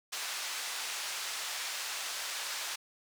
white band-pass noise, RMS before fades -38 dBFS, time 0.12-2.76 s, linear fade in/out 10 ms, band 810 to 6500 Hz, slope 12 dB/octave, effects none

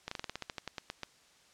slowing click train, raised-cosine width 0.2 ms, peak -20 dBFS, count 14, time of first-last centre 0.08-1.033 s, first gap 34 ms, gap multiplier 1.12, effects white hiss -63 dBFS RMS until 1.53 s + low-pass 7000 Hz 12 dB/octave

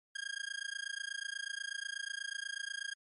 sawtooth tone with amplitude modulation, 1620 Hz, G#6, 43 cents flat, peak -31 dBFS, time 0.15-2.94 s, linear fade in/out 10 ms, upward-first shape sine, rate 28.2 Hz, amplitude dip 100%, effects MP3 48 kbps

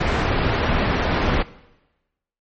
pink low-pass noise, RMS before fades -20 dBFS, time 0-1.43 s, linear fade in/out 10 ms, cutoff 2400 Hz, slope 12 dB/octave, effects noise-tail reverb RT60 1.0 s tail -19 dB re dry + MP3 32 kbps

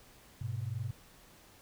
sine tone pair together, 102.2 / 124.51 Hz, G#2 / B2, -27 / +15 cents, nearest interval minor third, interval 342 cents, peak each -37 / -37 dBFS, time 0.41-0.91 s, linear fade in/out 5 ms, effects pink hiss -59 dBFS RMS until 1.61 s

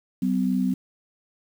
sine tone pair together, 190 / 253.6 Hz, F#3 / B3, +46 / +46 cents, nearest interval perfect fourth, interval 500 cents, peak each -23 dBFS, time 0.22-0.74 s, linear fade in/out 5 ms, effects 8-bit

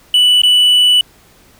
triangle tone with dropouts, 2966 Hz, F#7, 4 cents sharp, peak -5 dBFS, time 0.14-1.01 s, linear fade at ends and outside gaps 2 ms, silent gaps 0.418-0.434 s, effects pink hiss -47 dBFS RMS until 1.59 s

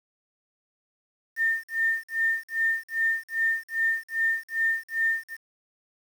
sine tone with tremolo, 1811 Hz, A6, 49 cents sharp, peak -20 dBFS, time 1.36-5.37 s, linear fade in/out 50 ms, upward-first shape sine, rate 2.5 Hz, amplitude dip 100%, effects 8-bit

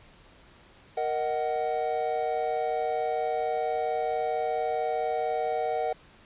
triangle chord, D# minor, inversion second, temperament just, 466.7 / 622.3 / 746.7 Hz, A#4 / D#5 / F#5, +2 / 0 / +16 cents, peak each -29 / -30 / -27 dBFS, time 0.97-5.93 s, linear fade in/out 5 ms, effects pink hiss -55 dBFS RMS until 6.25 s + resampled to 8000 Hz

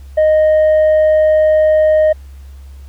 sine tone with tanh clipping, 620 Hz, D#5, 6 cents flat, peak -8 dBFS, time 0.17-2.13 s, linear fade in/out 10 ms, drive 2 dB, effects added 68 Hz sine -31 dBFS peak until 2.88 s + pink hiss -51 dBFS RMS until 2.88 s

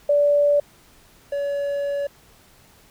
sine / triangle tone pair in turn, 580 / 567.7 Hz, D5 / C#5, -22 / +41 cents, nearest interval unison, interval 37 cents, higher first, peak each -14 / -20 dBFS, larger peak first, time 0.09-0.6 / 1.32-2.07 s, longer second, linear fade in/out 5 ms, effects pink hiss -53 dBFS RMS until 2.9 s

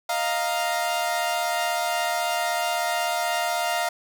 sawtooth chord, Eb suspended second, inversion none, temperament equal, 622.3 / 698.5 / 932.3 Hz, Eb5 / F5 / Bb5, 0 / 0 / 0 cents, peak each -27 / -21 / -26 dBFS, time 0.09-3.89 s, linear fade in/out 5 ms, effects none

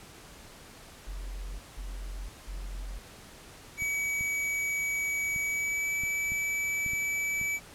sine tone bursts, 44.72 Hz, F1, 42 cents sharp, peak -35 dBFS, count 3, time 1.07-2.99 s, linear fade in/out 10 ms, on 520 ms, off 180 ms
square tone with pitch glide, 2274 to 2300 Hz, C#7 to D7, +44 to -37 cents, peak -29 dBFS, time 3.77-7.6 s, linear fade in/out 50 ms, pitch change +19 cents, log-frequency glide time 5.45-5.94 s
clicks, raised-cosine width 5 ms, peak -30 dBFS, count 8, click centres 3.822 / 4.21 / 5.362 / 6.036 / 6.32 / 6.863 / 6.934 / 7.414 s
effects pink hiss -50 dBFS RMS until 7.74 s + low-pass 12000 Hz 12 dB/octave

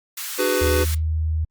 white high-pass noise, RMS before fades -30 dBFS, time 0.17-0.95 s, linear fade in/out 5 ms, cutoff 1100 Hz, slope 24 dB/octave
square chord, G# half-diminished seventh, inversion second, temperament just, 299 / 373.8 / 415.3 / 498.4 Hz, D4 / F#4 / G#4 / B4, +31 / +18 / 0 / +16 cents, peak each -28 / -24 / -28 / -23 dBFS, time 0.38-0.85 s, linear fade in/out 20 ms
sine tone with pitch glide, 77.6 to 79.05 Hz, D#2 to D#2, -4 to +28 cents, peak -19 dBFS, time 0.61-1.45 s, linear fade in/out 10 ms, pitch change +32 cents, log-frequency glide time 0.75-0.82 s
effects Opus 48 kbps

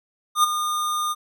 square tone with ADSR envelope, 1216 Hz, D#6, 40 cents flat, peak -13 dBFS, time 0.35-1.15 s, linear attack 86 ms, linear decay 15 ms, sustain -10 dB, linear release 35 ms, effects none

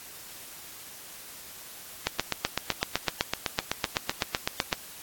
click train, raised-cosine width 0.2 ms, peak -7 dBFS, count 22, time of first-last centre 2.07-4.728 s, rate 7.9 Hz, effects white hiss -45 dBFS RMS until 5.02 s + AAC 64 kbps

